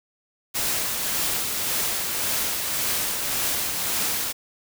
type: noise with tremolo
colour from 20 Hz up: white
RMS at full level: -24 dBFS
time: 0.54-4.33 s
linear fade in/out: 20 ms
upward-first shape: triangle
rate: 1.8 Hz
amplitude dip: 35%
effects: none